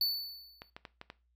square tone with exponential decay, 4483 Hz, C#8, 19 cents sharp, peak -26 dBFS, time 0.01-0.7 s, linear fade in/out 2 ms, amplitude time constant 150 ms
clicks, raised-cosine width 0.3 ms, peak -28 dBFS, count 5, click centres 0.619 / 0.765 / 0.852 / 1.014 / 1.101 s
effects noise-tail reverb RT60 0.3 s tail -18 dB re dry + added 60 Hz sine -70 dBFS peak until 1.35 s

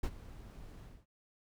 brown noise with ADSR envelope, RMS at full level -32 dBFS, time 0.03-1.06 s, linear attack 8 ms, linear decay 59 ms, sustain -18 dB, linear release 220 ms, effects none

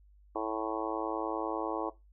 harmonic tone, 110 Hz, A2, in tune, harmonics 3 / 4 / 5 / 6 / 7 / 8 / 9 / 10, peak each -37 / -38 / -39 / -40 / -40 / -41 / -42 / -42 dBFS, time 0.35-1.9 s, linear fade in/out 10 ms, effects noise-tail reverb RT60 0.2 s tail -17 dB re dry + added 50 Hz sine -57 dBFS peak until 2.12 s

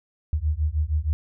sine beating tone pair, 73.42 / 79.82 Hz, D2 / D#2, 0 / +45 cents, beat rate 6.4 Hz, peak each -24 dBFS, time 0.33-1.13 s, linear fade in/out 0 ms, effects none

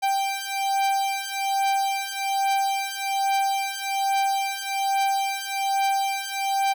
45% pulse beating tone pair, 784 / 785.2 Hz, G5 / G5, 0 / +3 cents, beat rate 1.2 Hz, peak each -26 / -25 dBFS, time 0.02-6.74 s, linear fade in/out 20 ms, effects none

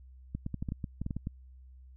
clicks, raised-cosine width 5 ms, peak -22 dBFS, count 12, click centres 0.35 / 0.464 / 0.543 / 0.625 / 0.688 / 0.721 / 0.842 / 1.016 / 1.064 / 1.108 / 1.166 / 1.271 s, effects added 64 Hz sine -50 dBFS peak until 1.96 s

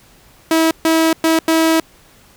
sawtooth tone bursts at uneven times, 323.6 Hz, E4, 32 cents flat, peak -7 dBFS, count 4, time 0.51-0.71 / 0.85-1.13 / 1.24-1.39 / 1.48-1.8 s, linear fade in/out 2 ms, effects pink hiss -48 dBFS RMS until 2.36 s

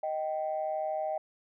sine tone pair together, 624.1 / 777 Hz, D#5 / G5, +5 / -16 cents, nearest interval major third, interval 379 cents, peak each -31 / -33 dBFS, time 0.03-1.18 s, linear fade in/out 5 ms, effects tanh soft clip ceiling -23 dBFS

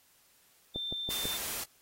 sine tone, 3572 Hz, A7, 25 cents sharp, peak -34 dBFS, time 0.74-1.38 s, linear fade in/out 20 ms
click train, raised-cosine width 2 ms, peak -25 dBFS, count 4, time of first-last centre 0.76-1.255 s, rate 6.06 Hz
white noise, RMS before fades -37 dBFS, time 1.1-1.64 s, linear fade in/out 5 ms
effects white hiss -65 dBFS RMS until 1.81 s + AAC 48 kbps

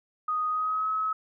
sine tone with pitch glide, 1244.5 to 1283.9 Hz, D#6 to E6, 0 to -46 cents, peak -25 dBFS, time 0.28-1.13 s, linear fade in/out 5 ms, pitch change +54 cents, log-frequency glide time 0.49-0.88 s, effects none

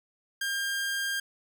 sawtooth tone, 1604 Hz, G6, 39 cents sharp, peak -25 dBFS, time 0.41-1.2 s, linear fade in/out 5 ms, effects none

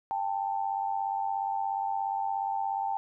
sine tone pair together, 792 / 889 Hz, G5 / A5, +18 / +18 cents, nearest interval major second, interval 200 cents, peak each -30 / -32 dBFS, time 0.11-2.97 s, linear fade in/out 0 ms, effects none

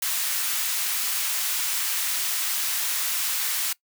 white high-pass noise, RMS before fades -26 dBFS, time 0.02-3.73 s, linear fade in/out 5 ms, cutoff 1200 Hz, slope 12 dB/octave, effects noise-tail reverb RT60 0.1 s tail -21 dB re dry

